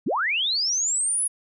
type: linear sweep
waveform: sine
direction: up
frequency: 134 to 10548 Hz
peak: -21 dBFS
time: 0.06-1.28 s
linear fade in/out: 10 ms
effects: none